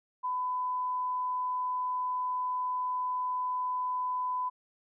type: tone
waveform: sine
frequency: 1003 Hz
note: B5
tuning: 26 cents sharp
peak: -29 dBFS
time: 0.23-4.5 s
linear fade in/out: 20 ms
effects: none